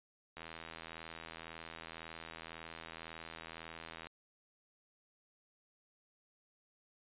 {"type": "click train", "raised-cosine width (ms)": 0.3, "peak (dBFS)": -30, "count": 304, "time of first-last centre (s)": [0.37, 4.07], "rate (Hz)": 81.9, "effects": ["resampled to 8000 Hz"]}